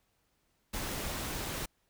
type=noise; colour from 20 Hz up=pink; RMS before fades=-37 dBFS; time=0.73-1.66 s; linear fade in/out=10 ms; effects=pink hiss -75 dBFS RMS until 1.89 s